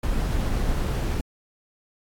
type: noise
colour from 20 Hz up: brown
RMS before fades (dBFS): -24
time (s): 0.03-1.21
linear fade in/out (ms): 5
effects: AAC 64 kbps